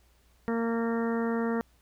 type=harmonic tone; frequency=230.2 Hz; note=A#3; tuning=22 cents flat; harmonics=1 / 2 / 3 / 4 / 5 / 6 / 7 / 8; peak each=-28 / -31 / -40 / -40 / -42 / -41 / -47 / -42 dBFS; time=0.48-1.61 s; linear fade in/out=0 ms; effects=added 60 Hz sine -62 dBFS peak until 1.81 s + pink hiss -67 dBFS RMS until 1.81 s